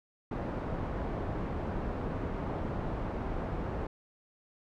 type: low-pass noise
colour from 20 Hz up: pink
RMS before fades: -35 dBFS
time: 0.31-3.87 s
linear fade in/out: 5 ms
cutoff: 950 Hz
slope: 12 dB/octave
effects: none